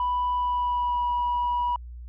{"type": "tone with pitch glide", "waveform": "sine", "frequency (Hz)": [987.8, 972], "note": ["B5", "B5"], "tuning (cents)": [0, -28], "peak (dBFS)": -21, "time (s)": [0, 1.76], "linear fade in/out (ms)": 2, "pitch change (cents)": -28, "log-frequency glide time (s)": [0.34, 1.08], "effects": ["tanh soft clip ceiling -20 dBFS", "added 60 Hz sine -37 dBFS peak until 2.08 s"]}